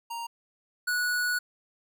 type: tone pair in turn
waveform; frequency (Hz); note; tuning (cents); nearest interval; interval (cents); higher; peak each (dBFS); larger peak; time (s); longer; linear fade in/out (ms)
square; 932.3 / 1468; A#5 / F#6; 0 / -14; minor sixth; 786; second; -34 / -26; second; 0.1-0.27 / 0.87-1.39; second; 10
effects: none